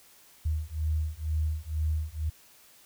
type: beating tone pair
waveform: sine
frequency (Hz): 76.7 / 78.8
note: D#2 / D#2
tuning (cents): -24 / +23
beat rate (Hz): 2.1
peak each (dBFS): -30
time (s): 0.45-2.3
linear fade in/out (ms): 10
effects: white hiss -57 dBFS RMS until 2.85 s